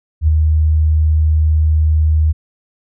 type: tone with ADSR envelope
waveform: sine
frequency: 77.8 Hz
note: D#2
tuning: in tune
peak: -6 dBFS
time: 0.21-2.33 s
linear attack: 69 ms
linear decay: 8 ms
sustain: -3 dB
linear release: 22 ms
effects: none